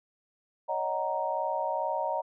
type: chord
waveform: sine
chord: D# minor seventh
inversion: third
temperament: just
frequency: 560 / 622.3 / 746.7 / 933.4 Hz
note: C#5 / D#5 / F#5 / A#5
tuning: +18 / 0 / +16 / +2 cents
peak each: -35 / -33 / -35 / -31 dBFS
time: 0.68-2.22 s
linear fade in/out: 20 ms
effects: none